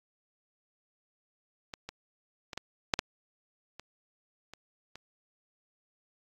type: clicks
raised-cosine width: 0.2 ms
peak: -22 / -22 / -22 / -18 / -6 / -9 / -26 / -28 / -27 dBFS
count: 9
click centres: 1.738 / 1.89 / 2.532 / 2.576 / 2.938 / 2.991 / 3.796 / 4.536 / 4.956 s
effects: AAC 48 kbps